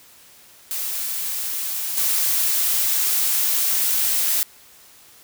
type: noise with level steps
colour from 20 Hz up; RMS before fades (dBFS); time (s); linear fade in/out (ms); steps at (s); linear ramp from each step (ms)
blue; -26 / -20; 0.71-4.43; 0; 1.97; 5
effects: white hiss -49 dBFS RMS until 5.23 s